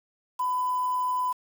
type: tone with quantisation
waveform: sine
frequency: 1002 Hz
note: B5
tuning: 25 cents sharp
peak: -24 dBFS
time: 0.39-1.33 s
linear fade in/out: 10 ms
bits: 7
effects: none